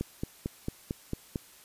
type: click train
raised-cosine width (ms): 3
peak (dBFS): -18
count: 7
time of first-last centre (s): 0.01-1.358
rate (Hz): 4.45
effects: white hiss -55 dBFS RMS until 1.64 s + resampled to 32000 Hz